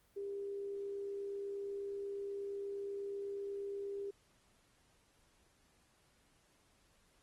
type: tone with amplitude modulation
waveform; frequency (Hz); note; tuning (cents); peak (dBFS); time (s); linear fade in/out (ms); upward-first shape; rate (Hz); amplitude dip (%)
sine; 399.7; G4; +34; -38; 0.16-4.11; 10; sine; 68.3; 25
effects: pink hiss -71 dBFS RMS until 7.22 s + Opus 24 kbps